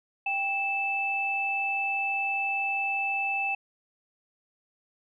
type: tone pair together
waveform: sine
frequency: 789 / 2635 Hz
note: G5 / E7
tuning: +11 / -1 cents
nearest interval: octave + major sixth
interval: 2088 cents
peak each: -31 / -27 dBFS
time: 0.26-3.55 s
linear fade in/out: 5 ms
effects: none